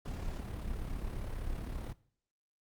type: noise with amplitude modulation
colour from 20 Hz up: brown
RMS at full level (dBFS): -36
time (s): 0.05-1.93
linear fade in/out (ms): 10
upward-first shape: sine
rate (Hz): 35.3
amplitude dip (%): 50
effects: noise-tail reverb RT60 0.5 s tail -19 dB re dry + Opus 48 kbps